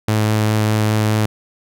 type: tone with vibrato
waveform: sawtooth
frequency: 107.8 Hz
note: A2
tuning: 35 cents flat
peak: -10 dBFS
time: 0.08-1.26 s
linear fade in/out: 5 ms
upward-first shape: triangle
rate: 4.9 Hz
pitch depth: 11 cents each way
effects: none